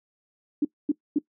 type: tone bursts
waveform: sine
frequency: 293.7 Hz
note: D4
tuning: in tune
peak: -18 dBFS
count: 3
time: 0.62-1.187 s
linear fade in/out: 5 ms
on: 29 ms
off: 240 ms
effects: noise-tail reverb RT60 0.1 s tail -20 dB re dry